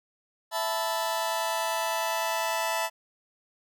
sawtooth chord, E suspended fourth, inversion none, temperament just, 659.3 / 879 / 988.9 Hz, E5 / A5 / B5, 0 / -2 / +2 cents, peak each -27 / -27 / -28 dBFS, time 0.51-2.9 s, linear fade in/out 50 ms, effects none

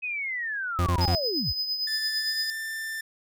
sine linear sweep, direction down, 2554 to 40.59 Hz, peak -28 dBFS, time 0.02-1.53 s, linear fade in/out 20 ms
40% pulse tone bursts, 88 Hz, F2, 14 cents sharp, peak -21 dBFS, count 4, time 0.79-1.15 s, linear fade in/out 0 ms, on 72 ms, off 24 ms
triangle tone with tremolo, 5020 Hz, D#8, 15 cents sharp, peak -23 dBFS, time 1.01-2.5 s, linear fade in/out 0 ms, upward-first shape triangle, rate 8.8 Hz, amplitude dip 60%
45% pulse tone with pitch glide, 1760 to 1781.5 Hz, A6 to A6, 0 to +21 cents, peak -31 dBFS, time 1.87-3.01 s, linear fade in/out 5 ms, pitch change +21 cents, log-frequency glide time 2.21-2.37 s
effects none

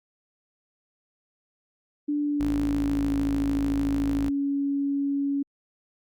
sine tone with pitch glide, 293.2 to 280.4 Hz, D4 to C#4, -3 to +20 cents, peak -23 dBFS, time 2.08-5.43 s, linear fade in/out 10 ms, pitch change -77 cents, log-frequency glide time 2.2-3.16 s
sawtooth tone, 53.4 Hz, G#1, 49 cents sharp, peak -26 dBFS, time 2.4-4.3 s, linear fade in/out 10 ms
effects Opus 48 kbps

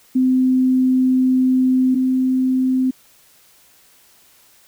sine tone pair in turn, 257.4 / 258.5 Hz, C4 / C4, -28 / -21 cents, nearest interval unison, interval 7 cents, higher second, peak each -12 / -14 dBFS, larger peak first, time 0.15-1.95 / 1.95-2.91 s, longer first, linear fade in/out 10 ms, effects white hiss -52 dBFS RMS until 4.67 s

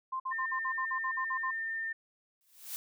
sine tone bursts, 1047 Hz, C6, 1 cent sharp, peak -32 dBFS, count 11, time 0.12-1.51 s, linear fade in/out 10 ms, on 80 ms, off 51 ms
sine tone, 1806 Hz, A6, 45 cents sharp, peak -33 dBFS, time 0.31-1.93 s, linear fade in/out 10 ms
blue noise with exponential growth, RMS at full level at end -36 dBFS, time 2.41-2.76 s, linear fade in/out 0 ms, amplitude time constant 76 ms
effects none

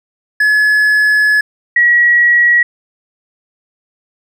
triangle / sine tone pair in turn, 1704 / 1916.7 Hz, G#6 / A#6, +44 / +48 cents, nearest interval major second, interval 204 cents, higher second, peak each -6 dBFS, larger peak neither, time 0.4-1.41 / 1.76-2.63 s, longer first, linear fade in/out 5 ms, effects none

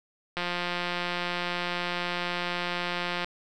click train, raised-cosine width 0.3 ms, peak -14 dBFS, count 507, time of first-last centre 0.37-3.245 s, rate 176 Hz, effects none

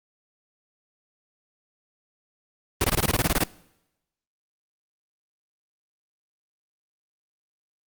pink noise bursts, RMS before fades -21 dBFS, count 12, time 2.81-3.437 s, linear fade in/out 2 ms, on 33 ms, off 21 ms, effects noise-tail reverb RT60 0.9 s tail -22 dB re dry + Opus 32 kbps

